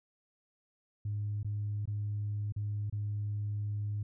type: tone with dropouts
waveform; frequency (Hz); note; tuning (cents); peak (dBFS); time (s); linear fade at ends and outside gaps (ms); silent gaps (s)
sine; 103.83; G#2; 0; -31; 1.05-4.03; 5; 1.431-1.446 / 1.856-1.875 / 2.523-2.562 / 2.899-2.925
effects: tanh soft clip ceiling -28 dBFS